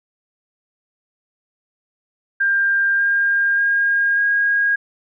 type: tone with pitch steps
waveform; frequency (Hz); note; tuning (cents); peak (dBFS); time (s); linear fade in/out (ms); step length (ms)
sine; 1595 / 1608 / 1621 / 1634.2; G6 / G6 / G#6 / G#6; +30 / +44 / -42 / -28; -14; 2.4-4.76; 10; 590
effects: none